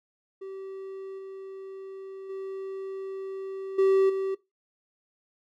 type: tone with level steps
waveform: triangle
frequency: 385.8 Hz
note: G4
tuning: 28 cents flat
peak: -34 / -36 / -31 / -16 / -24 dBFS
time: 0.41-4.35 s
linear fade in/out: 10 ms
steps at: 1.18 / 2.29 / 3.78 / 4.09 s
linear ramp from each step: 10 ms
effects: noise-tail reverb RT60 0.2 s tail -19 dB re dry